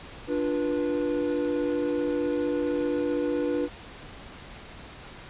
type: chord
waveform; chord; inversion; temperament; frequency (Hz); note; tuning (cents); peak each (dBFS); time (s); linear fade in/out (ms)
triangle; B diminished; first; equal with one note detuned; 293.7 / 349.2 / 487.1; D4 / F4 / B4; 0 / 0 / -24; -26 / -29 / -26; 0.27-3.69; 50
effects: pink hiss -44 dBFS RMS until 5.29 s + resampled to 8000 Hz